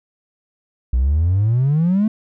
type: exponential sweep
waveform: triangle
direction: up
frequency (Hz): 58.8 to 222.4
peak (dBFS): -10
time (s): 0.93-2.08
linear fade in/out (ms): 5
effects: tanh soft clip ceiling -9 dBFS